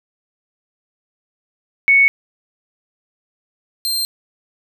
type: tone pair in turn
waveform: sine / sawtooth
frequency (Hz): 2217 / 4165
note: C#7 / C8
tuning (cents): 0 / -9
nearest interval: major seventh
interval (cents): 1091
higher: second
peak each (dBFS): -8 / -15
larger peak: first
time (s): 1.88-2.08 / 3.85-4.05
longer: neither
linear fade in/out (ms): 0
effects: none